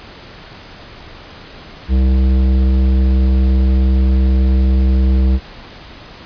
triangle tone with tanh clipping, 65 Hz, C2, 11 cents flat, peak -11 dBFS, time 1.88-5.4 s, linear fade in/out 50 ms, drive 17 dB, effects pink hiss -36 dBFS RMS until 6.25 s + resampled to 11025 Hz

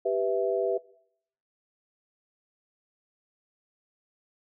sine chord, E minor, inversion first, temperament equal, 392 / 493.9 / 659.3 Hz, G4 / B4 / E5, 0 / 0 / 0 cents, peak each -28 dBFS, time 0.05-0.78 s, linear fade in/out 10 ms, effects noise-tail reverb RT60 0.7 s tail -22 dB re dry

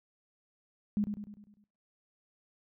sine tone with echo, 207.7 Hz, G#3, in tune, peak -26 dBFS, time 0.97-1.04 s, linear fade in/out 0 ms, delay 100 ms, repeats 6, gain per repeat -6 dB, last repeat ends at 1.64 s, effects noise-tail reverb RT60 0.7 s tail -26 dB re dry

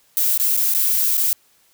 violet noise with dropouts, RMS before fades -18 dBFS, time 0.17-1.33 s, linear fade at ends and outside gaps 0 ms, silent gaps 0.376-0.398 / 0.567-0.574 / 0.738-0.748 / 1.17-1.177 s, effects white hiss -58 dBFS RMS until 1.73 s

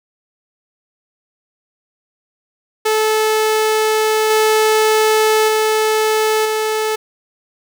sawtooth tone with level steps, 434.5 Hz, A4, 22 cents flat, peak -9 / -7 / -9 / -12 dBFS, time 2.85-6.96 s, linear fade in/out 10 ms, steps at 4.3 / 5.48 / 6.45 s, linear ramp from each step 5 ms, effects none

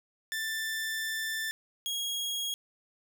sawtooth tone pair in turn, 1772 / 3293 Hz, A6 / G#7, +12 / -15 cents, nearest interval major seventh, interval 1073 cents, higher second, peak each -28 dBFS, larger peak neither, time 0.32-1.51 / 1.86-2.54 s, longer first, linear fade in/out 0 ms, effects none

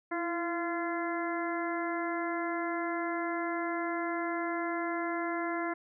harmonic tone with a mistuned harmonic, 343.7 Hz, F4, 28 cents flat, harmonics 1 / 2 / 3 / 4 / 5 / 6, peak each -34 / -37 / -39 / -40 / -41 / -42 dBFS, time 0.11-5.74 s, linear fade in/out 10 ms, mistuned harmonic 1, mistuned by -49 cents, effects none

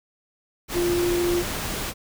sine tone in noise, 349.2 Hz, F4, in tune, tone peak -20 dBFS, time 0.73-1.44 s, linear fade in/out 50 ms, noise pink, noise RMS -29 dBFS, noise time 0.68-1.94 s, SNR +6 dB, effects none

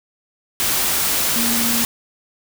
sine tone in noise, 233.1 Hz, A#3, in tune, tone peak -22 dBFS, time 1.36-1.84 s, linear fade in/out 0 ms, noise white, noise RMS -19 dBFS, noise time 0.6-1.85 s, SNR -6 dB, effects none

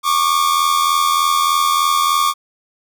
45% pulse tone pair together, 1108.7 / 1192 Hz, C#6 / D6, 0 / +25 cents, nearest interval minor second, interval 125 cents, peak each -16 dBFS, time 0.03-2.34 s, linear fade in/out 50 ms, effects none

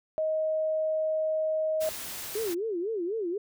sine tone, 628 Hz, D#5, 16 cents sharp, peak -25 dBFS, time 0.18-1.89 s, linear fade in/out 0 ms
white noise, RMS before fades -38 dBFS, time 1.8-2.55 s, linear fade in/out 20 ms
sine tone with vibrato, 392 Hz, G4, in tune, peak -28 dBFS, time 2.35-3.38 s, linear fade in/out 5 ms, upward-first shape sine, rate 4 Hz, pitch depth 260 cents each way
effects none

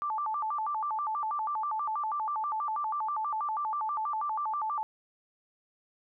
sine tone with vibrato, 1013 Hz, B5, 44 cents sharp, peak -29 dBFS, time 0.02-4.83 s, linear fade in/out 0 ms, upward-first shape square, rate 6.2 Hz, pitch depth 260 cents each way, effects none

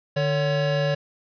square tone pair together, 149.36 / 563 Hz, D3 / C#5, +30 / +27 cents, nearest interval octave + major seventh, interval 2297 cents, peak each -24 dBFS, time 0.16-0.95 s, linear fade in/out 10 ms, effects resampled to 11025 Hz + 8-bit

